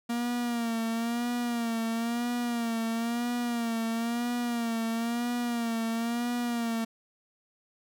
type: tone with vibrato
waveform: 45% pulse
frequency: 234.2 Hz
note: A#3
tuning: 8 cents sharp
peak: -28 dBFS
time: 0.09-6.85 s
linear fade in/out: 10 ms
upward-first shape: sine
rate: 1 Hz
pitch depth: 58 cents each way
effects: none